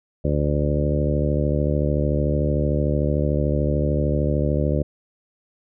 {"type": "harmonic tone with a mistuned harmonic", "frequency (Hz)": 73.42, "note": "D2", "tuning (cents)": 0, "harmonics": [1, 2, 3, 4, 5, 6, 7, 8], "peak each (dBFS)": [-23, -23, -28, -28, -29, -33, -28, -29], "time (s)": [0.24, 4.83], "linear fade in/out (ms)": 10, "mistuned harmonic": 1, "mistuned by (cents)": -16, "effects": []}